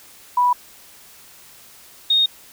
sine tone pair in turn, 983 / 3711 Hz, B5 / A#7, -8 / -9 cents, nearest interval octave + major seventh, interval 2299 cents, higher second, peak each -13 dBFS, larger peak neither, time 0.37-0.53 / 2.1-2.26 s, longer neither, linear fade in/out 5 ms, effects white hiss -46 dBFS RMS until 2.52 s

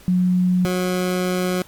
sine / 20% pulse tone pair in turn, 181.4 / 182.05 Hz, F#3 / F#3, -34 / -28 cents, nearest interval unison, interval 6 cents, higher second, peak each -14 dBFS, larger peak neither, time 0.08-0.65 / 0.65-1.62 s, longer second, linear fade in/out 0 ms, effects pink hiss -47 dBFS RMS until 1.67 s + MP3 96 kbps

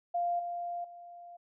sine tone with level steps, 697 Hz, F5, 4 cents flat, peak -28 / -34 / -46 dBFS, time 0.14-1.37 s, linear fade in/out 10 ms, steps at 0.39 / 0.84 s, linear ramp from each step 5 ms, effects none

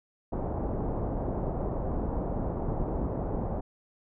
pink low-pass noise, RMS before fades -31 dBFS, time 0.32-3.61 s, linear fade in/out 10 ms, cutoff 830 Hz, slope 24 dB/octave, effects none

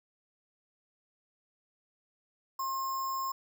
sine tone with sample-and-hold, 1066 Hz, C6, 32 cents sharp, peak -31 dBFS, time 2.59-3.32 s, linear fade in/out 5 ms, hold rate 6300 Hz, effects none

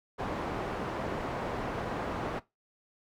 white low-pass noise, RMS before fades -35 dBFS, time 0.18-2.4 s, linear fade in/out 20 ms, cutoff 890 Hz, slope 12 dB/octave, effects noise-tail reverb RT60 0.2 s tail -19 dB re dry

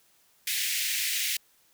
pink high-pass noise, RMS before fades -29 dBFS, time 0.47-1.37 s, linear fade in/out 5 ms, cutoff 1900 Hz, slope 48 dB/octave, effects white hiss -64 dBFS RMS until 1.73 s

